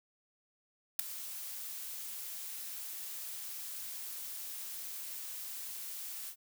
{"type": "noise with ADSR envelope", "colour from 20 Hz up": "blue", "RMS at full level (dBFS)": -26, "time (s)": [0.99, 6.36], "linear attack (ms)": 4, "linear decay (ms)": 7, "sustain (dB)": -17, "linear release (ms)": 77, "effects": []}